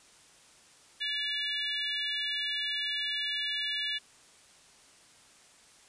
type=harmonic tone with a mistuned harmonic; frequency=574 Hz; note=D5; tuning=40 cents flat; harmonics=3 / 4 / 5 / 6 / 7; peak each=-37 / -41 / -36 / -34 / -43 dBFS; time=1-3.99 s; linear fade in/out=20 ms; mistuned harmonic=6; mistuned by=+29 cents; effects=white hiss -58 dBFS RMS until 5.88 s + resampled to 22050 Hz